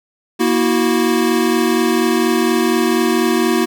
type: tone cluster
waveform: square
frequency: 237.5 / 325.8 / 370 Hz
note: A#3 / E4 / F#4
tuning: +33 / -20 / 0 cents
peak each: -18 dBFS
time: 0.39-3.66 s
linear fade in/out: 20 ms
effects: none